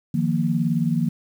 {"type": "chord", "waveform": "sine", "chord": "Eb suspended second", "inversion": "none", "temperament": "equal", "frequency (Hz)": [155.56, 174.61, 233.1], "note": ["Eb3", "F3", "Bb3"], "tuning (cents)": [0, 0, 0], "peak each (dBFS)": -23, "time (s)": [0.14, 1.09], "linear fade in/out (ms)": 5, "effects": ["8-bit"]}